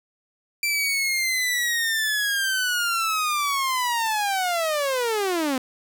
sawtooth linear sweep, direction down, 2349 to 249.9 Hz, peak -18 dBFS, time 0.63-5.58 s, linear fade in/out 2 ms, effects none

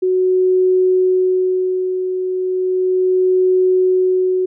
sine tone with tremolo, 370 Hz, F#4, in tune, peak -10 dBFS, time 0.02-4.46 s, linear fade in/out 10 ms, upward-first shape sine, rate 0.35 Hz, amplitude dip 55%, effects none

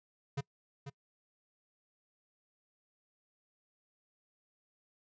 square tone with echo, 139.6 Hz, C#3, 13 cents sharp, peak -33 dBFS, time 0.37-0.41 s, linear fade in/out 10 ms, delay 490 ms, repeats 1, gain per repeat -9 dB, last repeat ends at 0.9 s, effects noise-tail reverb RT60 0.1 s tail -24 dB re dry + resampled to 16000 Hz

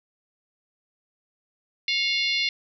harmonic tone with a mistuned harmonic, 698.5 Hz, F5, in tune, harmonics 3 / 4 / 5 / 6 / 7 / 8, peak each -26 / -29 / -29 / -28 / -33 / -41 dBFS, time 1.88-2.49 s, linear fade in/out 2 ms, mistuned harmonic 3, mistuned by +62 cents, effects none

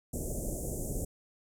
pink band-stop noise, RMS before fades -35 dBFS, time 0.13-1.05 s, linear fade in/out 5 ms, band 640 to 6800 Hz, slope 48 dB/octave, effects low-pass 12000 Hz 12 dB/octave

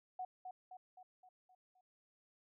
sine tone with echo, 739 Hz, F#5, 2 cents flat, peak -40 dBFS, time 0.19-0.25 s, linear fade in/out 5 ms, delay 260 ms, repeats 6, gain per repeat -5 dB, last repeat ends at 1.81 s, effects none

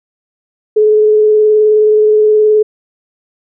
sine tone with vibrato, 427.1 Hz, G#4, 48 cents sharp, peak -5 dBFS, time 0.76-2.63 s, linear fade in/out 10 ms, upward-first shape sine, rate 19 Hz, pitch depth 15 cents each way, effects none

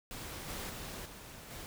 pink noise with level steps, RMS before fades -44 / -41 / -44 / -50 / -46 dBFS, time 0.11-1.66 s, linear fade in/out 0 ms, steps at 0.48 / 0.69 / 1.05 / 1.5 s, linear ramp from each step 10 ms, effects none

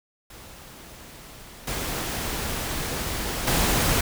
pink noise with level steps, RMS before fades -44 / -29 / -22 dBFS, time 0.3-4.01 s, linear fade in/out 5 ms, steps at 1.67 / 3.47 s, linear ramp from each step 5 ms, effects none

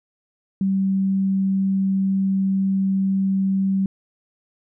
sine tone, 193 Hz, G3, 27 cents flat, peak -17 dBFS, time 0.61-3.86 s, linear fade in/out 2 ms, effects none

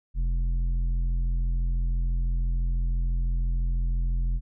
triangle tone with tanh clipping, 43 Hz, F1, 26 cents flat, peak -24 dBFS, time 0.14-4.41 s, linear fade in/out 50 ms, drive 12 dB, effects none

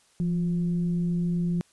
sine tone with frequency modulation, 172.1 Hz, F3, 25 cents flat, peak -23 dBFS, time 0.2-1.61 s, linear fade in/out 0 ms, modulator 186 Hz, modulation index 0.27, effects white hiss -62 dBFS RMS until 1.72 s + resampled to 24000 Hz

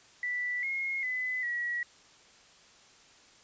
sine tone with pitch steps, 1970 / 2155 / 2011 / 1922 Hz, B6 / C#7 / B6 / B6, -5 / -49 / +31 / -48 cents, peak -30 dBFS, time 0.23-1.83 s, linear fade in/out 2 ms, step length 400 ms, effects white hiss -58 dBFS RMS until 3.43 s + resampled to 16000 Hz

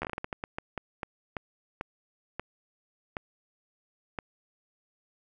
slowing click train, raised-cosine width 0.5 ms, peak -18 dBFS, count 18, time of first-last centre 0.02-4.188 s, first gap 12 ms, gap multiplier 1.32, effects none

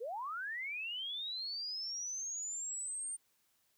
sine linear sweep, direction up, 419.6 to 8870 Hz, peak -38 dBFS, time 0-3.17 s, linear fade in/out 20 ms, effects white hiss -75 dBFS RMS until 3.77 s

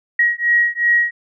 sine beating tone pair, 1897 / 1899.7 Hz, A#6 / A#6, +30 / +32 cents, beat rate 2.7 Hz, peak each -16 dBFS, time 0.19-1.11 s, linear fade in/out 5 ms, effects none

